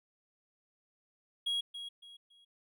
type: tone with echo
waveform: triangle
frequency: 3300 Hz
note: G#7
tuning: 12 cents flat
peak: -29 dBFS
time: 1.46-1.61 s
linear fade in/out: 10 ms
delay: 280 ms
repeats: 3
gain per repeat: -10 dB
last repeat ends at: 2.45 s
effects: none